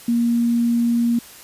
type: tone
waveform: sine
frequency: 235.6 Hz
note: A#3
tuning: 19 cents sharp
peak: -15 dBFS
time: 0.08-1.19 s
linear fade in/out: 5 ms
effects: white hiss -42 dBFS RMS until 1.43 s + resampled to 32000 Hz